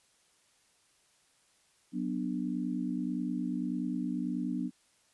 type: chord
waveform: sine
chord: B minor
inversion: second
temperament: just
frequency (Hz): 185.21 / 246.9 / 296.3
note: F#3 / B3 / D4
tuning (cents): +2 / 0 / +15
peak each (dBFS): -36 / -34 / -36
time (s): 1.92-4.71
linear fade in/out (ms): 50
effects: white hiss -68 dBFS RMS until 5.13 s + resampled to 24000 Hz